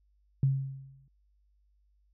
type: tone with exponential decay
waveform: sine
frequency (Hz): 135.2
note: C#3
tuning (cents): -43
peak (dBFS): -20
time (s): 0.43-1.08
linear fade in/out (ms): 2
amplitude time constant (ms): 140
effects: added 50 Hz sine -65 dBFS peak until 2.13 s